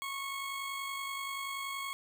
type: tone with amplitude modulation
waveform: 20% pulse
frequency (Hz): 1098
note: C#6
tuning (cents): -17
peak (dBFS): -30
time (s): 0.02-1.93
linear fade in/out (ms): 0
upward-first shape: sine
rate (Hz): 50.5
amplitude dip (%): 35
effects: none